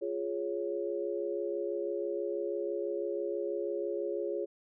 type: chord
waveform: sine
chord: Db major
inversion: first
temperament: equal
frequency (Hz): 349.2 / 415.3 / 554.4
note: F4 / Ab4 / Db5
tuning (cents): 0 / 0 / 0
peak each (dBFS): -36 / -35 / -37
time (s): 0.01-4.46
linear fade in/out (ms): 20
effects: none